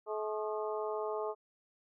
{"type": "harmonic tone with a mistuned harmonic", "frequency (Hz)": 214.5, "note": "A3", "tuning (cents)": -44, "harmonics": [2, 3, 4, 5, 6], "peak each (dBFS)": [-36, -40, -42, -44, -46], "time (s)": [0.06, 1.35], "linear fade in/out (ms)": 50, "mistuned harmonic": 6, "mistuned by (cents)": -85, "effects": []}